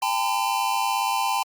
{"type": "tone cluster", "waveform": "square", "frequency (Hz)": [798, 896, 1013], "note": ["G5", "A5", "B5"], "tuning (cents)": [31, 31, 44], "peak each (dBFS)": -27, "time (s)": [0.02, 1.43], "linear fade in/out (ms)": 5, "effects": ["Opus 48 kbps"]}